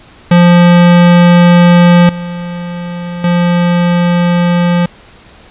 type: tone with level steps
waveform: square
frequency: 174.61 Hz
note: F3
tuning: in tune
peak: -3 / -19 / -8 dBFS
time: 0.31-4.86 s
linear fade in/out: 5 ms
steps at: 2.09 / 3.24 s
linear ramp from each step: 2 ms
effects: pink hiss -39 dBFS RMS until 5.5 s + resampled to 8000 Hz